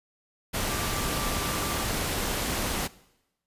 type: tone in noise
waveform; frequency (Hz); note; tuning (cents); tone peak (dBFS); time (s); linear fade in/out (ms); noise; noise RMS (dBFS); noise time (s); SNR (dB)
sine; 1174.7; D6; 0; -37; 0.69-1.87; 20; pink; -29; 0.53-2.88; -11
effects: noise-tail reverb RT60 0.9 s tail -20 dB re dry + resampled to 32000 Hz